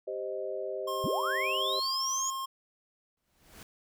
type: chord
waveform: sine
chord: C minor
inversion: second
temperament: equal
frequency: 392 / 523.3 / 622.3 Hz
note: G4 / C5 / Eb5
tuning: 0 / 0 / 0 cents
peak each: -37 dBFS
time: 0.07-1.8 s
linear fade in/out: 10 ms
type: tone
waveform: square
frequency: 1068 Hz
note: C6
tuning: 35 cents sharp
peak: -34 dBFS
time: 0.87-2.46 s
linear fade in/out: 10 ms
type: linear sweep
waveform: sine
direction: up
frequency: 98 to 6900 Hz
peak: -30 dBFS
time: 1.04-2.3 s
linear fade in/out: 0 ms
type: noise with exponential growth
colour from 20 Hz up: pink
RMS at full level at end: -46 dBFS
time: 3.17-3.63 s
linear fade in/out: 2 ms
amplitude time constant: 100 ms
effects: none